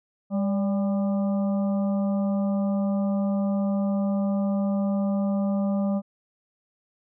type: harmonic tone with a mistuned harmonic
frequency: 200.4 Hz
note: G3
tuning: 38 cents sharp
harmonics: 1 / 3 / 4 / 5 / 6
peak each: -22 / -31 / -40 / -47 / -43 dBFS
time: 0.3-6.02 s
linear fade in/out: 50 ms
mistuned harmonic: 3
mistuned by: -52 cents
effects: none